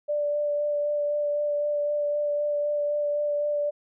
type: tone with vibrato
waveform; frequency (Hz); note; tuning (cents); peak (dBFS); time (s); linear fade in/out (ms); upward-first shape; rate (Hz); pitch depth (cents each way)
sine; 587.3; D5; 0; -23; 0.08-3.71; 20; sine; 3.9; 12
effects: none